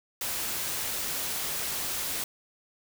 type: noise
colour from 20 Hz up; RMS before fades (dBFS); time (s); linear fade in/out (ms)
white; -32; 0.21-2.24; 2
effects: none